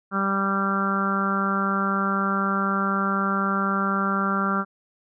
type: harmonic tone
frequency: 196 Hz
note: G3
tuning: in tune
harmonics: 1 / 2 / 3 / 4 / 5 / 6 / 7 / 8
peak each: -25 / -33 / -35 / -35 / -36 / -28 / -25 / -35 dBFS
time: 0.11-4.65 s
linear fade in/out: 50 ms
effects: none